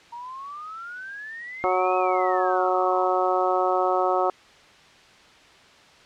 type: exponential two-way sweep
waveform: sine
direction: up then down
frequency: 932.3 to 2555 to 932.3 Hz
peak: -34 dBFS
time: 0.12-3.07 s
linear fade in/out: 10 ms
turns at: 1.97 s
type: harmonic tone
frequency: 184.1 Hz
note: F#3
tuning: 8 cents flat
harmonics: 2 / 3 / 4 / 5 / 6 / 7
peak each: -26 / -26 / -24 / -30 / -29 / -28 dBFS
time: 1.64-4.3 s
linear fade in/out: 0 ms
effects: white hiss -51 dBFS RMS until 6.05 s + low-pass 4000 Hz 12 dB/octave